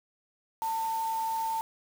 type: tone in noise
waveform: sine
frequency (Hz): 897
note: A5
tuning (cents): +33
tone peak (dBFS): -28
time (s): 0.62-1.61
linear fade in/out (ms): 0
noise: white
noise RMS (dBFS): -45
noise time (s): 0.62-1.61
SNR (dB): +14
effects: none